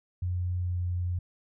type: tone with pitch glide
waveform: sine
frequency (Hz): 89.6 to 88.88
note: F2 to F2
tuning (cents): +45 to +31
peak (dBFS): -27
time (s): 0.22-1.19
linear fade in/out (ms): 5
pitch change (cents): -14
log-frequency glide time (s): 0.64-0.76
effects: none